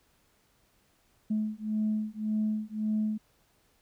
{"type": "beating tone pair", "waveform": "sine", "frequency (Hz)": [214, 215.8], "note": ["A3", "A3"], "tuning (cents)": [-48, -33], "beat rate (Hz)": 1.8, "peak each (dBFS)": -30, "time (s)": [1.3, 3.18], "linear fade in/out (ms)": 10, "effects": ["tanh soft clip ceiling -21 dBFS", "pink hiss -68 dBFS RMS until 3.81 s"]}